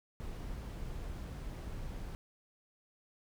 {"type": "noise", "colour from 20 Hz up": "brown", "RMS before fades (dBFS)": -42, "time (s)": [0.2, 2.15], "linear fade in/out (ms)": 0, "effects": []}